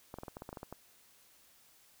clicks, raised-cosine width 1 ms, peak -29 dBFS, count 11, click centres 0.141 / 0.186 / 0.234 / 0.282 / 0.369 / 0.421 / 0.491 / 0.529 / 0.572 / 0.631 / 0.726 s, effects white hiss -64 dBFS RMS until 2 s

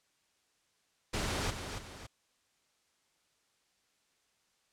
pink noise with echo, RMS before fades -34 dBFS, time 1.13-1.51 s, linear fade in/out 10 ms, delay 280 ms, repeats 2, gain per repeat -7 dB, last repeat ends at 2.07 s, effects white hiss -74 dBFS RMS until 4.72 s + low-pass 8000 Hz 12 dB/octave

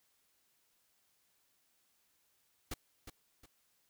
pink noise with echo, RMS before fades -40 dBFS, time 2.71-2.74 s, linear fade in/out 5 ms, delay 360 ms, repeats 2, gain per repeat -9 dB, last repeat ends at 3.46 s, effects white hiss -75 dBFS RMS until 3.89 s

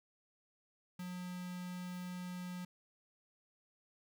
square tone with notch filter, 180.1 Hz, F#3, 46 cents flat, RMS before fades -44 dBFS, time 0.99-2.65 s, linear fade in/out 5 ms, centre 590 Hz, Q 1.7, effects 13-bit

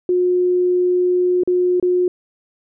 sine tone with dropouts, 360.1 Hz, F#4, 47 cents flat, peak -13 dBFS, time 0.09-2.08 s, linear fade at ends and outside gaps 2 ms, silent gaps 1.435-1.475 / 1.799-1.826 s, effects none

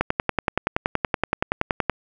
click train, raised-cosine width 0.5 ms, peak -4 dBFS, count 21, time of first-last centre 0.01-1.897 s, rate 10.6 Hz, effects none

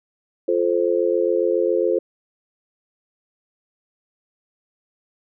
sine chord, F major, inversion none, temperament just, 349.2 / 436.5 / 523.8 Hz, F4 / A4 / C5, 0 / -14 / +2 cents, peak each -21 dBFS, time 0.48-1.99 s, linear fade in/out 5 ms, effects none

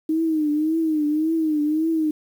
sine tone with vibrato, 311.1 Hz, D#4, in tune, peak -18 dBFS, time 0.09-2.11 s, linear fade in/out 5 ms, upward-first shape triangle, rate 1.8 Hz, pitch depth 99 cents each way, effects 8-bit

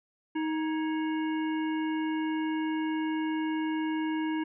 harmonic tone with a mistuned harmonic, 314.1 Hz, D#4, 16 cents sharp, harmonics 1 / 3 / 5 / 7 / 9, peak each -28 / -38 / -42 / -45 / -47 dBFS, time 0.35-4.44 s, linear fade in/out 10 ms, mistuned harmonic 5, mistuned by +92 cents, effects none

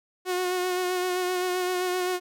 sawtooth tone with vibrato, 363.7 Hz, F#4, 30 cents flat, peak -21 dBFS, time 0.25-2.2 s, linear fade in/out 50 ms, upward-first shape sine, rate 7.7 Hz, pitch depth 25 cents each way, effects none

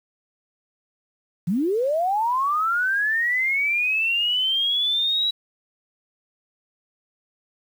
sine linear sweep, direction up, 155.56 to 3912 Hz, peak -19 dBFS, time 1.47-5.31 s, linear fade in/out 10 ms, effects 8-bit

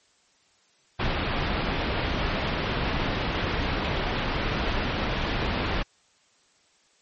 pink low-pass noise, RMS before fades -27 dBFS, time 0.99-5.83 s, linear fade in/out 10 ms, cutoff 3800 Hz, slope 24 dB/octave, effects white hiss -63 dBFS RMS until 7.01 s + MP3 32 kbps

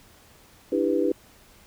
sine chord, E minor seventh, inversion third, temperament just, 296.7 / 329.6 / 395.6 / 494.4 Hz, D4 / E4 / G4 / B4, +18 / 0 / +16 / +2 cents, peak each -26 dBFS, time 0.72-1.12 s, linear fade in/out 5 ms, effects pink hiss -54 dBFS RMS until 1.66 s

